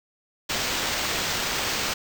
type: noise with sample-and-hold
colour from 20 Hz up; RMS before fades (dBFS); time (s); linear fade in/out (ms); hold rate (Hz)
white; -27; 0.49-1.94; 10; 11025
effects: none